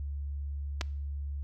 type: clicks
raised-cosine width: 0.2 ms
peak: -15 / -18 dBFS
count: 2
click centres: 0.811 / 0.814 s
effects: noise-tail reverb RT60 0.6 s tail -24 dB re dry + added 71 Hz sine -33 dBFS peak until 1.43 s